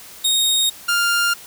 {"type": "tone pair in turn", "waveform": "sawtooth", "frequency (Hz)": [3728, 1400.3], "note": ["A#7", "F6"], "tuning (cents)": [-1, 4], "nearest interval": "octave + perfect fourth", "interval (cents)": 1695, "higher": "first", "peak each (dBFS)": -12, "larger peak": "neither", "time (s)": [[0.24, 0.7], [0.88, 1.34]], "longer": "neither", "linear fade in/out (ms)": 10, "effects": ["white hiss -40 dBFS RMS until 1.46 s"]}